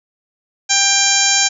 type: harmonic tone with a mistuned harmonic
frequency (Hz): 792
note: G5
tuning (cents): +18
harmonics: 1 / 2 / 3 / 4 / 5 / 6 / 7 / 8 / 9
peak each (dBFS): -23 / -22 / -21 / -23 / -21 / -23 / -19 / -17 / -18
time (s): 0.69-1.49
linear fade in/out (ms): 20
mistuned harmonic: 8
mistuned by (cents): +16
effects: none